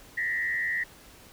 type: tone with frequency modulation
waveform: sine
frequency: 1900 Hz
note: A#6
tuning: 33 cents sharp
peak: -26 dBFS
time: 0.17-0.84 s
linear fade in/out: 10 ms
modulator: 90.8 Hz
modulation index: 1.1
effects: pink hiss -52 dBFS RMS until 1.32 s